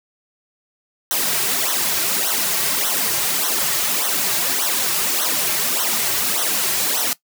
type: noise with flanger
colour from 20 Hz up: white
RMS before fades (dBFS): -20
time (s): 1.11-7.13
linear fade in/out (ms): 0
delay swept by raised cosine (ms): 0.41 to 4.11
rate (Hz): 1.7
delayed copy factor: -0.95
effects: noise-tail reverb RT60 0.1 s tail -18 dB re dry + high-pass 150 Hz 12 dB/octave